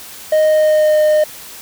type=tone with pitch glide; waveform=triangle; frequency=620 to 611.1 Hz; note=D#5 to D#5; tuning=-6 to -31 cents; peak=-7 dBFS; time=0.32-1.24 s; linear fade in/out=5 ms; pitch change=-25 cents; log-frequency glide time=0.46-0.98 s; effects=white hiss -34 dBFS RMS until 1.61 s